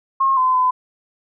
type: tone with pitch steps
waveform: sine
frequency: 1076 / 1025 / 1013 Hz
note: C6 / C6 / B5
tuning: +48 / -36 / +44 cents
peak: -13 dBFS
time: 0.2-0.71 s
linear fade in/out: 10 ms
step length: 170 ms
effects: none